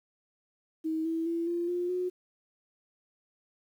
sine tone with pitch steps, 318.5 / 326.9 / 335.5 / 344.3 / 353.4 / 362.7 Hz, D#4 / E4 / E4 / F4 / F4 / F#4, +41 / -14 / +31 / -25 / +21 / -34 cents, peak -28 dBFS, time 0.84-2.1 s, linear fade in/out 20 ms, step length 210 ms, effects 10-bit

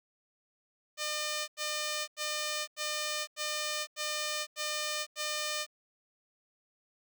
5% pulse tone bursts, 604 Hz, D5, 48 cents sharp, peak -21 dBFS, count 8, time 0.97-5.666 s, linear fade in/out 50 ms, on 510 ms, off 88 ms, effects none

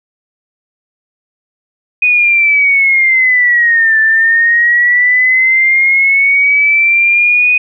sine linear two-way sweep, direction down then up, 2491 to 1760 to 2491 Hz, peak -6 dBFS, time 2.02-7.58 s, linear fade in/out 5 ms, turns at 3.99 s, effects none

